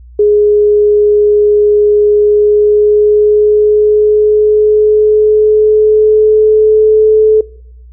sine tone with pitch glide, 416.8 to 433 Hz, G#4 to A4, +6 to -28 cents, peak -4 dBFS, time 0.19-7.41 s, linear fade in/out 5 ms, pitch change +66 cents, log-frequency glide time 2.13-7.19 s, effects noise-tail reverb RT60 0.8 s tail -23 dB re dry + added 60 Hz sine -32 dBFS peak until 7.92 s

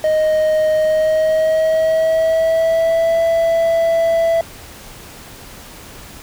triangle tone with pitch glide, 622.3 to 663.1 Hz, D#5 to E5, 0 to +10 cents, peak -10 dBFS, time 0.04-4.41 s, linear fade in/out 2 ms, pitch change +110 cents, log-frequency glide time 0.79-3.2 s, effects pink hiss -37 dBFS RMS until 6.22 s

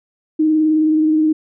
sine tone with vibrato, 311.1 Hz, D#4, in tune, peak -11 dBFS, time 0.39-1.33 s, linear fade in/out 10 ms, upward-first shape sine, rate 19 Hz, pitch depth 25 cents each way, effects none

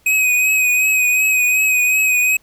square tone with vibrato, 2517 Hz, D#7, 19 cents sharp, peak -13 dBFS, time 0.06-2.37 s, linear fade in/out 5 ms, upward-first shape triangle, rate 2.7 Hz, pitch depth 38 cents each way, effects pink hiss -56 dBFS RMS until 2.42 s

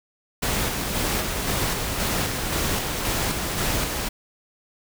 pink noise with tremolo, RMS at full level -24 dBFS, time 0.42-4.09 s, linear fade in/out 10 ms, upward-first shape square, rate 1.9 Hz, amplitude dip 30%, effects none

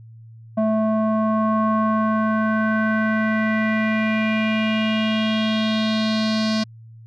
square tone with low-pass filter sweep, 218.3 Hz, A3, 13 cents flat, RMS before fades -20 dBFS, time 0.57-6.64 s, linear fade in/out 10 ms, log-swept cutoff 790 to 4800 Hz, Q 3.9, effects added 113 Hz sine -40 dBFS peak until 7.06 s

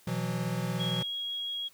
square chord, B suspended fourth, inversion none, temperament equal with one note detuned, 123.47 / 164.81 / 182.24 Hz, B2 / E3 / F#3, 0 / 0 / -26 cents, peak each -35 dBFS, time 0.07-1.03 s, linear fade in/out 5 ms
sine tone, 3302 Hz, G#7, 11 cents flat, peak -32 dBFS, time 0.79-1.69 s, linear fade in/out 20 ms
effects white hiss -60 dBFS RMS until 1.73 s

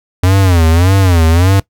square tone with vibrato, 88.7 Hz, F2, 27 cents sharp, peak -7 dBFS, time 0.23-1.6 s, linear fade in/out 5 ms, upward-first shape sine, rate 1.7 Hz, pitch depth 170 cents each way, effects noise-tail reverb RT60 0.1 s tail -20 dB re dry

